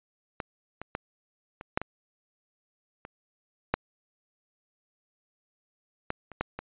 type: clicks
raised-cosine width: 0.5 ms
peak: -17 / -22 / -16 / -25 / -9 / -18 / -26 / -8 / -14 / -28 / -12 / -20 dBFS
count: 12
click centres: 0.402 / 0.816 / 0.951 / 1.611 / 1.775 / 1.816 / 3.051 / 3.74 / 6.104 / 6.317 / 6.41 / 6.59 s
effects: resampled to 8000 Hz